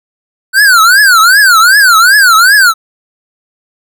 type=tone with vibrato; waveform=square; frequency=1480 Hz; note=F#6; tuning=in tune; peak=-3 dBFS; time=0.53-2.74 s; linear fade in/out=50 ms; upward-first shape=triangle; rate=2.6 Hz; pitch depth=270 cents each way; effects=none